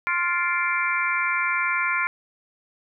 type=harmonic tone with a mistuned harmonic; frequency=350 Hz; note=F4; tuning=4 cents sharp; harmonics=3 / 4 / 5 / 6 / 7; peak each=-27 / -26 / -30 / -28 / -27 dBFS; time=0.07-2.07 s; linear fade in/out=0 ms; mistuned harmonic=7; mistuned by=-79 cents; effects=none